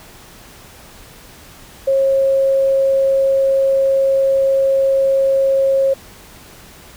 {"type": "tone", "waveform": "sine", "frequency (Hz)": 541, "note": "C#5", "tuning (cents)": -42, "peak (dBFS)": -11, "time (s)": [1.87, 5.94], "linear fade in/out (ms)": 10, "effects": ["pink hiss -41 dBFS RMS until 6.96 s"]}